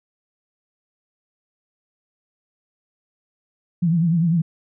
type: tone with vibrato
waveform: sine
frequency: 167.6 Hz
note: E3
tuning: 29 cents sharp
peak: -15 dBFS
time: 3.82-4.42 s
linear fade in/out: 10 ms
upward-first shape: triangle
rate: 10 Hz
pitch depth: 120 cents each way
effects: none